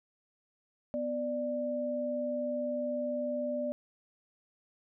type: tone pair together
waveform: sine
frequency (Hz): 248.5 / 591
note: B3 / D5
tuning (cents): +11 / +11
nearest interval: octave + minor third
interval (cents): 1500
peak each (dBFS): -36 / -32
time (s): 0.94-3.72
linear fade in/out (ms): 0
effects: none